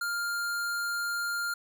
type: tone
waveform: square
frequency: 1402 Hz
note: F6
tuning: 6 cents sharp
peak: -30 dBFS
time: 0.01-1.54 s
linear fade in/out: 5 ms
effects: none